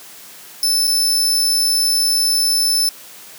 sawtooth tone with dropouts, 5274 Hz, E8, in tune, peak -11 dBFS, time 0.63-2.89 s, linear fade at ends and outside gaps 1 ms, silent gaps 0.871-0.876 s, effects white hiss -39 dBFS RMS until 3.38 s + high-pass 150 Hz 12 dB/octave

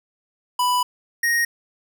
square tone pair in turn, 990 / 1868.9 Hz, B5 / A#6, +4 / +4 cents, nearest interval major seventh, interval 1100 cents, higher second, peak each -18 dBFS, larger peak neither, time 0.59-0.83 / 1.23-1.45 s, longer first, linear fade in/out 5 ms, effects none

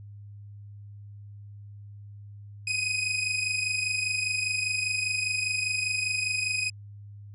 sawtooth tone pair together, 2489 / 2514 Hz, D#7 / D#7, 0 / +17 cents, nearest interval unison, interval 17 cents, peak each -27 / -25 dBFS, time 2.67-6.7 s, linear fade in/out 5 ms, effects added 102 Hz sine -42 dBFS peak until 7.34 s + resampled to 24000 Hz

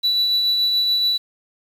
sine tone with tremolo, 3950 Hz, B7, in tune, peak -12 dBFS, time 0.03-1.18 s, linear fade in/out 20 ms, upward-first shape triangle, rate 7 Hz, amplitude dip 40%, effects tanh soft clip ceiling -14 dBFS + 7-bit

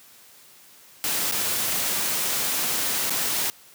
white noise with dropouts, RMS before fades -25 dBFS, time 1.04-3.5 s, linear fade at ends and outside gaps 0 ms, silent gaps 1.313-1.322 / 3.097-3.105 s, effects white hiss -51 dBFS RMS until 3.74 s + high-pass 100 Hz 12 dB/octave

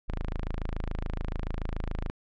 sawtooth tone, 27 Hz, A0, 32 cents flat, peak -26 dBFS, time 0.08-2.1 s, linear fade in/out 0 ms, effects low-pass 3000 Hz 12 dB/octave

